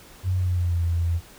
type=tone with pitch glide; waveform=sine; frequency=92.5 to 84.82 Hz; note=F#2 to E2; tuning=0 to +50 cents; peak=-20 dBFS; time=0.23-1.21 s; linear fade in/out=50 ms; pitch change=-150 cents; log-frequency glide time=0.35-0.83 s; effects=pink hiss -48 dBFS RMS until 1.38 s